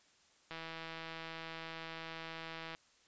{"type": "click train", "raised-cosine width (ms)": 0.3, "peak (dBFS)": -29, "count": 366, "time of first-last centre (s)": [0.51, 2.749], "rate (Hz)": 163, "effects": ["white hiss -68 dBFS RMS until 3.07 s", "resampled to 16000 Hz"]}